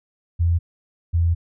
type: tone pair in turn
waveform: sine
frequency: 85 / 84.46 Hz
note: F2 / E2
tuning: -46 / +43 cents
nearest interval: unison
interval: 11 cents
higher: first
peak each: -15 dBFS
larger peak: neither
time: 0.39-0.59 / 1.13-1.35 s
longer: second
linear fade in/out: 20 ms
effects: none